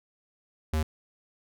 square tone, 78 Hz, D#2, 5 cents sharp, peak -25 dBFS, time 0.73-0.83 s, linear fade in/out 5 ms, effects none

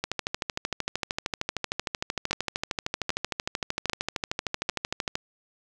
two click trains, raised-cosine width 0.2 ms, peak -9 / -10 dBFS, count 4 / 68, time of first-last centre 2.31-4.691 / 0.04-5.155 s, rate 1.26 / 13.1 Hz, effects none

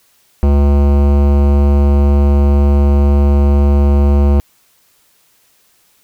sine tone with hard clipping, 71 Hz, C#2, 42 cents sharp, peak -9 dBFS, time 0.43-4.4 s, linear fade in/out 0 ms, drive 18 dB, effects white hiss -54 dBFS RMS until 6.03 s

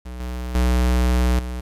square tone with level steps, 61.74 Hz, B1, in tune, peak -32 / -26 / -16 / -27 dBFS, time 0.05-1.61 s, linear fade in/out 10 ms, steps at 0.2 / 0.55 / 1.39 s, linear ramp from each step 2 ms, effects resampled to 32000 Hz + 8-bit

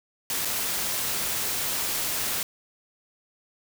white noise with dropouts, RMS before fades -28 dBFS, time 0.3-2.43 s, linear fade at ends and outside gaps 1 ms, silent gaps 0.45-0.454 s, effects none

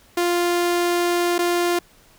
sawtooth tone with dropouts, 349.2 Hz, F4, in tune, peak -14 dBFS, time 0.17-1.79 s, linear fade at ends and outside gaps 5 ms, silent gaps 1.382-1.389 s, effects pink hiss -53 dBFS RMS until 2.18 s

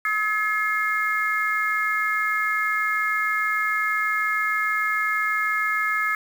harmonic tone, 426.4 Hz, G#4, 46 cents sharp, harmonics 3 / 4 / 5, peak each -25 / -25 / -25 dBFS, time 0.05-6.15 s, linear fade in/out 2 ms, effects 7-bit

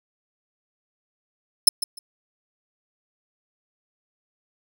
20% pulse tone with echo, 5240 Hz, E8, 11 cents flat, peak -3 dBFS, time 1.67-1.69 s, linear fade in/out 5 ms, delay 150 ms, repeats 2, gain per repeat -14 dB, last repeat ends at 1.99 s, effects none

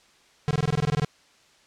square tone bursts, 148.7 Hz, D3, 22 cents sharp, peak -21 dBFS, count 12, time 0.48-1.047 s, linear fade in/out 0 ms, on 28 ms, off 21 ms, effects white hiss -58 dBFS RMS until 1.66 s + low-pass 6000 Hz 12 dB/octave

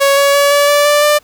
sawtooth tone with pitch steps, 556 / 562.1 / 568.3 / 574.6 / 581 / 587.4 / 593.8 Hz, C#5 / C#5 / C#5 / D5 / D5 / D5 / D5, +5 / +24 / +43 / -38 / -19 / 0 / +19 cents, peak -4 dBFS, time 0-1.19 s, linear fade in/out 20 ms, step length 170 ms, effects pink hiss -49 dBFS RMS until 1.23 s

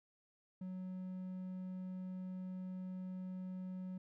triangle tone, 185 Hz, F#3, in tune, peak -40 dBFS, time 0.61-3.98 s, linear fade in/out 5 ms, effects none

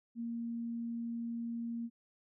sine tone, 233.1 Hz, A#3, in tune, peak -36 dBFS, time 0.15-1.9 s, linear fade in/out 50 ms, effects none

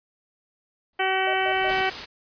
pink noise with exponential growth, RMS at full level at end -35 dBFS, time 0.93-1.81 s, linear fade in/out 2 ms, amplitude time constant 190 ms
harmonic tone, 380 Hz, F#4, 46 cents sharp, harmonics 1 / 2 / 3 / 4 / 5 / 6 / 7 / 8, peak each -28 / -25 / -34 / -29 / -30 / -30 / -35 / -32 dBFS, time 0.99-1.9 s, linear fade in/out 10 ms
sine tone bursts, 623 Hz, D#5, 2 cents sharp, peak -29 dBFS, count 3, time 1.27-1.708 s, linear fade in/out 2 ms, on 66 ms, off 120 ms
white noise, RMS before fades -33 dBFS, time 1.68-2.06 s, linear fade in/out 20 ms
effects resampled to 11025 Hz

